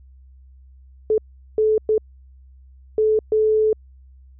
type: tone bursts at uneven times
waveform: sine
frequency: 433.2 Hz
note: A4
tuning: 27 cents flat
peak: -14 dBFS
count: 5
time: 1.1-1.18 / 1.58-1.78 / 1.89-1.98 / 2.98-3.19 / 3.32-3.73 s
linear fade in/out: 2 ms
effects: added 65 Hz sine -44 dBFS peak until 4.39 s